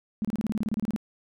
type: tone bursts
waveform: sine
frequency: 214.7 Hz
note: A3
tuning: 42 cents flat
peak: -24 dBFS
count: 14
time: 0.22-0.962 s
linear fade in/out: 0 ms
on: 27 ms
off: 28 ms
effects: none